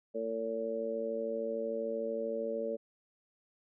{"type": "harmonic tone", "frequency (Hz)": 113.2, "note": "A2", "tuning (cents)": 50, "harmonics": [2, 3, 4, 5], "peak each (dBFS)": [-42, -45, -36, -36], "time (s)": [0.14, 2.77], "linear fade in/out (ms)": 20, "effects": []}